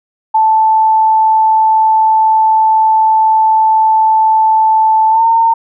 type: tone with pitch glide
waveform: sine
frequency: 878 to 910.5 Hz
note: A5 to A#5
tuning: -4 to -41 cents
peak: -6 dBFS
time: 0.34-5.54 s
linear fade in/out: 10 ms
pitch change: +63 cents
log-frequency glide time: 5.1-5.24 s
effects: none